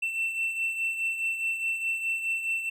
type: beating tone pair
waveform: triangle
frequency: 2684 / 2688.8 Hz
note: E7 / E7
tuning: +31 / +34 cents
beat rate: 4.8 Hz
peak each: -26 / -34 dBFS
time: 0.02-2.7 s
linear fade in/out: 10 ms
effects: none